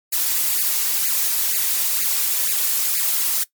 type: noise with flanger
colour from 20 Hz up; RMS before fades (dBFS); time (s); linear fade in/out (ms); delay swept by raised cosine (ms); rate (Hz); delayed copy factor
blue; -20; 0.12-3.44; 10; 0.43 to 5.23; 2.1; +0.95
effects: noise-tail reverb RT60 0.1 s tail -18 dB re dry + MP3 96 kbps